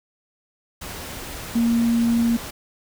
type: tone in noise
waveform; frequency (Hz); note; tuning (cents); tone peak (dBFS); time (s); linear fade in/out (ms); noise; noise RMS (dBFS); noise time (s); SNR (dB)
sine; 233.1; A#3; 0; -16; 1.55-2.37; 10; pink; -34; 0.81-2.51; +15
effects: none